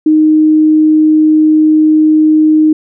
sine tone, 309.9 Hz, D#4, 7 cents flat, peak -4 dBFS, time 0.06-2.73 s, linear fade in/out 5 ms, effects none

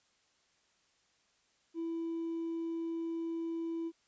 triangle tone with hard clipping, 331.1 Hz, E4, 8 cents sharp, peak -34 dBFS, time 1.74-3.92 s, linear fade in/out 50 ms, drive 2 dB, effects white hiss -72 dBFS RMS until 4.07 s + resampled to 16000 Hz

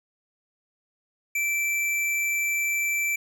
square tone, 2334 Hz, D7, 11 cents flat, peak -24 dBFS, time 1.35-3.16 s, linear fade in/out 5 ms, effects none

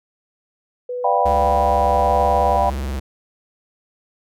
sine tone with tremolo, 494.5 Hz, B4, 2 cents sharp, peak -22 dBFS, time 0.89-2.57 s, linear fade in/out 5 ms, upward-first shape triangle, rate 0.94 Hz, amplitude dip 30%
sine chord, G dominant seventh, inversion second, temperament just, 588 / 705.6 / 784 / 980 Hz, D5 / F5 / G5 / B5, +2 / +18 / 0 / -14 cents, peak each -21 / -20 / -19 / -21 dBFS, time 1.04-2.7 s, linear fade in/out 5 ms
square tone with vibrato, 68.4 Hz, C#2, 23 cents flat, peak -23 dBFS, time 1.25-3 s, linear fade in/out 10 ms, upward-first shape sine, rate 19 Hz, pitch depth 150 cents each way
effects none

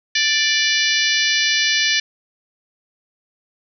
harmonic tone, 587.3 Hz, D5, in tune, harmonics 3 / 4 / 5 / 6 / 7 / 8 / 9 / 10, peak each -21 / -22 / -23 / -24 / -24 / -25 / -26 / -26 dBFS, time 0.15-2 s, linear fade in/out 5 ms, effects none

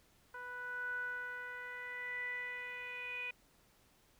10% pulse tone with low-pass filter sweep, 493.9 Hz, B4, in tune, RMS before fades -43 dBFS, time 0.34-3.31 s, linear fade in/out 5 ms, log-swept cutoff 1300 to 2500 Hz, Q 10, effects pink hiss -69 dBFS RMS until 4.19 s

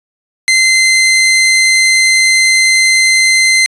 sawtooth tone, 2071 Hz, C7, 18 cents flat, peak -3 dBFS, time 0.48-3.66 s, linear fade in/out 0 ms, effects resampled to 24000 Hz

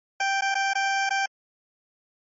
20% pulse tone with dropouts, 784 Hz, G5, in tune, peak -17 dBFS, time 0.2-1.26 s, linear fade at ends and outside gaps 5 ms, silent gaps 0.41-0.42 / 0.544-0.552 / 0.735-0.752 / 1.093-1.106 s, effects low-pass 8000 Hz 12 dB/octave + MP3 32 kbps

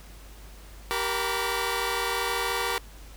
15% pulse tone cluster, 388.9 / 471.5 / 910 / 997 / 1146 Hz, G4 / A#4 / A#5 / B5 / D6, -14 / +20 / -42 / +16 / -43 cents, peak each -26 / -24 / -29 / -28 / -27 dBFS, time 0.91-2.78 s, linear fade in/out 0 ms, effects added 50 Hz sine -44 dBFS peak until 3.16 s + pink hiss -51 dBFS RMS until 3.16 s

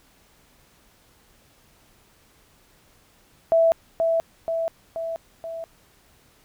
sine tone with echo, 659.3 Hz, E5, in tune, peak -14 dBFS, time 3.52-3.72 s, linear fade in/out 0 ms, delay 480 ms, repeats 4, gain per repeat -4 dB, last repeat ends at 5.64 s, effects pink hiss -58 dBFS RMS until 6.44 s

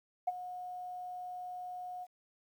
sine tone with ADSR envelope, 725 Hz, F#5, 35 cents flat, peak -26 dBFS, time 0.27-2.07 s, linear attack 10 ms, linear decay 29 ms, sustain -14 dB, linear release 43 ms, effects tanh soft clip ceiling -22 dBFS + 11-bit

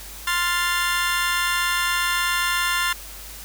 25% pulse chord, F major, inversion second, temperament equal, 1046.5 / 1396.9 / 1760 Hz, C6 / F6 / A6, 0 / 0 / 0 cents, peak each -21 dBFS, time 0.27-2.93 s, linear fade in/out 5 ms, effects added 50 Hz sine -41 dBFS peak until 3.44 s + white hiss -39 dBFS RMS until 3.44 s

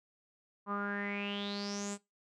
sawtooth tone with low-pass filter sweep, 202.5 Hz, G#3, 43 cents flat, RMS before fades -38 dBFS, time 0.66-1.98 s, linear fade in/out 50 ms, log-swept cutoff 1100 to 8100 Hz, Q 9.3, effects noise-tail reverb RT60 0.2 s tail -19 dB re dry

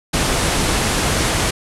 pink low-pass noise, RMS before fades -18 dBFS, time 0.13-1.51 s, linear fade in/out 10 ms, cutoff 11000 Hz, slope 48 dB/octave, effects none

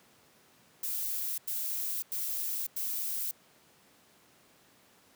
violet noise bursts, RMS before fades -34 dBFS, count 4, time 0.83-3.312 s, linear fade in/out 5 ms, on 550 ms, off 94 ms, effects pink hiss -62 dBFS RMS until 5.15 s + high-pass 150 Hz 12 dB/octave

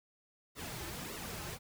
pink noise with flanger, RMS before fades -43 dBFS, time 0.55-1.59 s, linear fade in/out 50 ms, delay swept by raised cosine 1.2 to 4.3 ms, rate 1.7 Hz, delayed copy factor -0.65, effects none

